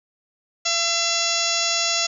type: harmonic tone with a mistuned harmonic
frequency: 678 Hz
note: E5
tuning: 49 cents sharp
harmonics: 1 / 2 / 3 / 4 / 5 / 6 / 7 / 8 / 9 / 10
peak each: -30 / -31 / -32 / -28 / -28 / -28 / -29 / -27 / -30 / -27 dBFS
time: 0.65-2.07 s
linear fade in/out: 10 ms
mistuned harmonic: 2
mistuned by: -17 cents
effects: none